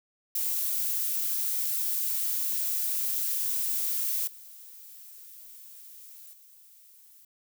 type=noise with level steps; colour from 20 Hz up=violet; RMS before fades=-29 / -48 / -55 dBFS; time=0.35-7.25 s; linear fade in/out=5 ms; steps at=4.27 / 6.33 s; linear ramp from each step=5 ms; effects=none